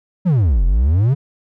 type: exponential two-way sweep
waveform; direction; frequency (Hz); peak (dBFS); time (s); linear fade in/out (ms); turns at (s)
triangle; down then up; 196 to 41.2 to 145.7; -9; 0.25-1.15; 20; 0.65
effects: none